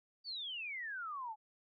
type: exponential sweep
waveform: sine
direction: down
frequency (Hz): 4682 to 832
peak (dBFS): -40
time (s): 0.24-1.36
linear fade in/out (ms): 50
effects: none